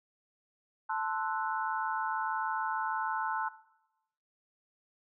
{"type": "chord", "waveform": "sine", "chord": "F# half-diminished seventh", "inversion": "first", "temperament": "equal", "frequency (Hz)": [880, 1046.5, 1318.5, 1480], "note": ["A5", "C6", "E6", "F#6"], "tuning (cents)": [0, 0, 0, 0], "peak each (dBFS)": [-33, -37, -39, -38], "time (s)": [0.89, 3.49], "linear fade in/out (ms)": 10, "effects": ["noise-tail reverb RT60 0.9 s tail -18 dB re dry"]}